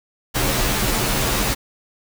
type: noise with comb filter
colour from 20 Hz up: pink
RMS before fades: -20 dBFS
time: 0.34-1.55 s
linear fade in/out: 20 ms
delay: 12 ms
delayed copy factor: -0.85
effects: none